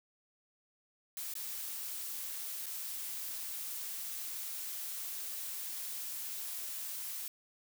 blue noise with dropouts, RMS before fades -41 dBFS, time 1.17-7.28 s, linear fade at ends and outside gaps 1 ms, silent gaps 1.338-1.353 / 2.659-2.665 s, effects none

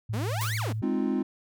sine tone with vibrato, 109.2 Hz, A2, 13 cents flat, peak -28 dBFS, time 0.09-0.82 s, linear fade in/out 10 ms, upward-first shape triangle, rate 6 Hz, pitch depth 13 cents each way
sawtooth exponential two-way sweep, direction up then down, 184.7 to 2349 to 184.7 Hz, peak -28 dBFS, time 0.13-0.73 s, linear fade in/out 10 ms, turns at 0.56 s
white noise with exponential decay, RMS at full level -33 dBFS, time 0.41-0.8 s, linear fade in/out 0 ms, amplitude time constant 84 ms
triangle chord, F minor seventh, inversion first, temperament equal, 207.7 / 261.6 / 311.1 / 349.2 Hz, Ab3 / C4 / Eb4 / F4, 0 / 0 / 0 / 0 cents, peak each -28 / -26 / -30 / -30 dBFS, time 0.82-1.23 s, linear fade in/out 10 ms
effects none

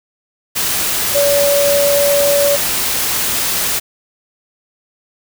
sine tone in noise, 570 Hz, C#5, 48 cents sharp, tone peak -11 dBFS, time 1.14-2.57 s, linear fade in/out 20 ms, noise white, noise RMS -17 dBFS, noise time 0.55-3.8 s, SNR +3 dB, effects none

